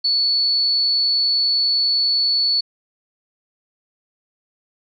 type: tone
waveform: sine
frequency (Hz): 4435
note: C#8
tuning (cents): 0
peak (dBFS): -15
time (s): 0.04-2.61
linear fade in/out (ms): 10
effects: none